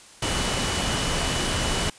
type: tone in noise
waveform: sine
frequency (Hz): 2960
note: F#7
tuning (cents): 0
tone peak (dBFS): -33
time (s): 0.22-1.9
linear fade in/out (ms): 5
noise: pink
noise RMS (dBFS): -25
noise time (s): 0.22-1.9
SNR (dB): -11
effects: white hiss -48 dBFS RMS until 1.98 s + resampled to 22050 Hz